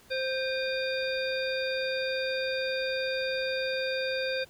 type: harmonic tone with a mistuned harmonic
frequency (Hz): 523.3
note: C5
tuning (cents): 0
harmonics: 1 / 3 / 5 / 7 / 9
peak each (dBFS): -30 / -35 / -37 / -38 / -40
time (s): 0.1-4.45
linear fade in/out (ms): 20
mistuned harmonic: 5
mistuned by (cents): -120
effects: pink hiss -57 dBFS RMS until 4.49 s